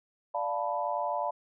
sine chord, B half-diminished seventh, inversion first, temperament equal, 587.3 / 698.5 / 880 / 987.8 Hz, D5 / F5 / A5 / B5, 0 / 0 / 0 / 0 cents, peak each -34 dBFS, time 0.34-1.31 s, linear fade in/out 10 ms, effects none

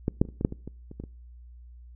clicks, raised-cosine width 3 ms, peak -12 / -7 / -28 / -30 / -18 / -8 / -22 / -24 / -28 / -23 / -26 dBFS, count 11, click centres 0.081 / 0.215 / 0.252 / 0.288 / 0.411 / 0.449 / 0.524 / 0.676 / 0.914 / 1 / 1.038 s, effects noise-tail reverb RT60 0.5 s tail -25 dB re dry + added 60 Hz sine -45 dBFS peak until 1.95 s

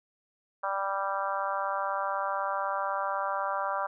harmonic tone, 196 Hz, G3, in tune, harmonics 3 / 4 / 5 / 6 / 7 / 8, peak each -35 / -35 / -34 / -34 / -36 / -41 dBFS, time 0.63-3.87 s, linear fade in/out 10 ms, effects none

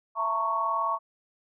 sine tone cluster, 666 / 893 / 932 / 1110 Hz, E5 / A5 / A#5 / C#6, +18 / +25 / -1 / +2 cents, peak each -34 / -34 / -33 / -26 dBFS, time 0.15-0.99 s, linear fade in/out 50 ms, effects none

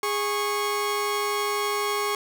sawtooth tone pair together, 412 / 1100 Hz, G#4 / C#6, -14 / -14 cents, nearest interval octave + perfect fourth, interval 1700 cents, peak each -23 dBFS, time 0.03-2.15 s, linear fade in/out 2 ms, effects none

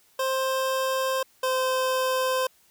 25% pulse tone pair in turn, 526 / 517 Hz, C5 / C5, +9 / -21 cents, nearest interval unison, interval 30 cents, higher first, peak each -20 / -19 dBFS, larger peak second, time 0.19-1.23 / 1.43-2.47 s, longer neither, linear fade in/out 5 ms, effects white hiss -61 dBFS RMS until 2.7 s

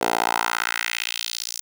10% pulse tone with high-pass filter sweep, 57.5 Hz, A#1, 23 cents flat, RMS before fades -25 dBFS, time 0.01-1.61 s, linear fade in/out 5 ms, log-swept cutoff 530 to 6300 Hz, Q 2, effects none

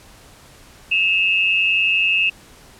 sine tone pair together, 2595 / 2784 Hz, E7 / F7, -28 / -6 cents, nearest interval minor second, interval 122 cents, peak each -16 / -19 dBFS, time 0.91-2.3 s, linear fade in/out 10 ms, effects pink hiss -46 dBFS RMS until 2.79 s + low-pass 12000 Hz 12 dB/octave

